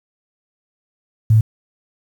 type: tone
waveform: sine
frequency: 110 Hz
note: A2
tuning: in tune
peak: -8 dBFS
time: 1.3-1.41 s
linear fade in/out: 5 ms
effects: 7-bit